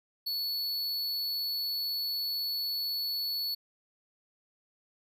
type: tone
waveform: square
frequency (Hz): 4422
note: C#8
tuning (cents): -5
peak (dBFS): -31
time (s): 0.26-3.55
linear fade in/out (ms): 10
effects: none